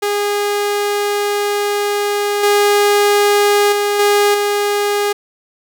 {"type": "tone with level steps", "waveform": "sawtooth", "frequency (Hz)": 410, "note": "G#4", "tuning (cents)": -22, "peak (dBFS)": [-11, -6, -10, -6, -10], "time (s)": [0.02, 5.13], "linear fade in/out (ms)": 10, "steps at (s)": [2.43, 3.72, 3.99, 4.34], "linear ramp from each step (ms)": 5, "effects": []}